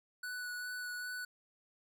square tone with vibrato, 1480 Hz, F#6, in tune, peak -40 dBFS, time 0.23-1.25 s, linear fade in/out 5 ms, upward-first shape sine, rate 2.5 Hz, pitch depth 12 cents each way, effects none

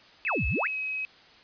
sine tone with pitch glide, 2596 to 2546 Hz, E7 to D#7, -27 to +39 cents, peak -29 dBFS, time 0.25-1.05 s, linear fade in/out 0 ms, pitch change -34 cents, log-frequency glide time 0.6-0.76 s
sine exponential two-way sweep, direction down then up, 2794 to 53.7 to 2794 Hz, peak -26 dBFS, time 0.26-0.68 s, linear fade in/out 5 ms, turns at 0.47 s
effects white hiss -54 dBFS RMS until 1.43 s + resampled to 11025 Hz

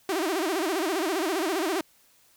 sawtooth tone with vibrato, 349.2 Hz, F4, in tune, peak -21 dBFS, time 0.09-1.81 s, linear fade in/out 2 ms, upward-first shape sine, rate 15 Hz, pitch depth 230 cents each way, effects white hiss -61 dBFS RMS until 2.36 s

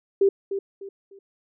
sine tone with echo, 393.6 Hz, G4, 7 cents sharp, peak -14 dBFS, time 0.21-0.29 s, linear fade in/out 5 ms, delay 300 ms, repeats 3, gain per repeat -10 dB, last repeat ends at 1.19 s, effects none

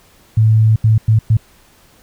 sine tone bursts at uneven times, 110 Hz, A2, in tune, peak -7 dBFS, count 4, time 0.37-0.76 / 0.84-0.98 / 1.08-1.19 / 1.3-1.37 s, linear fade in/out 5 ms, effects pink hiss -49 dBFS RMS until 2.02 s

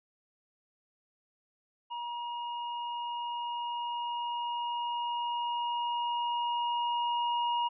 square tone with level ramp, 953 Hz, A#5, 38 cents sharp, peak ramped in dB -36 to -28 dBFS, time 1.9-7.69 s, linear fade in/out 20 ms, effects resampled to 8000 Hz

